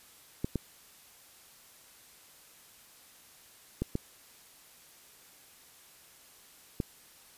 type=clicks; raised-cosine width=3 ms; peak=-17 dBFS; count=5; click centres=0.445 / 0.557 / 3.82 / 3.954 / 6.802 s; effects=white hiss -57 dBFS RMS until 7.37 s + resampled to 32000 Hz